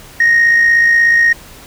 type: tone with amplitude modulation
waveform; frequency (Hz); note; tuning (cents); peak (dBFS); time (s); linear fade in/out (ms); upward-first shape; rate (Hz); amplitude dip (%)
sine; 1864.7; A#6; 0; -3; 0.2-1.33; 5; sine; 56.6; 45
effects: tanh soft clip ceiling -4 dBFS + pink hiss -37 dBFS RMS until 1.66 s